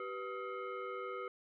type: tone with frequency modulation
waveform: sine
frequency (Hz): 385.7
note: G4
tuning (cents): -28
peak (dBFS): -39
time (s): 0-1.28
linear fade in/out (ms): 2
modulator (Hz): 878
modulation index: 1.5
effects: none